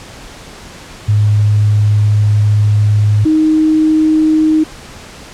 sine tone pair in turn, 104.7 / 312.4 Hz, G#2 / D#4, +15 / +7 cents, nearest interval octave + perfect fifth, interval 1892 cents, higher second, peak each -7 dBFS, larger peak neither, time 1.08-3.25 / 3.25-4.64 s, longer first, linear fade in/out 10 ms, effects pink hiss -33 dBFS RMS until 5.33 s + low-pass 8000 Hz 12 dB/octave

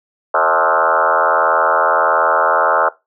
sine tone with frequency modulation, 969 Hz, B5, 33 cents flat, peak -10 dBFS, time 0.34-2.89 s, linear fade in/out 5 ms, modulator 81.5 Hz, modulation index 5.8, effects noise-tail reverb RT60 0.2 s tail -18 dB re dry + high-pass 400 Hz 12 dB/octave

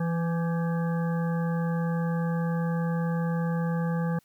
harmonic tone with a mistuned harmonic, 167.5 Hz, E3, 28 cents sharp, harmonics 1 / 3 / 5 / 7 / 9 / 10, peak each -25 / -35 / -39 / -42 / -44 / -45 dBFS, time 0-4.19 s, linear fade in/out 5 ms, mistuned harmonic 9, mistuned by +64 cents, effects white hiss -66 dBFS RMS until 4.24 s

